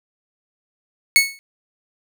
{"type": "tone with exponential decay", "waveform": "sawtooth", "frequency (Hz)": 2205, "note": "C#7", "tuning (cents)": -10, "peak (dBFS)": -3, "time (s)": [1.16, 1.39], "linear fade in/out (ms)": 0, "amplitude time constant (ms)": 49, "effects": []}